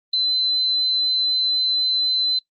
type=tone; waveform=sine; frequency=4048 Hz; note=B7; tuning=42 cents sharp; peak=-17 dBFS; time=0.13-2.39 s; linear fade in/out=5 ms; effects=noise-tail reverb RT60 0.1 s tail -22 dB re dry + Opus 24 kbps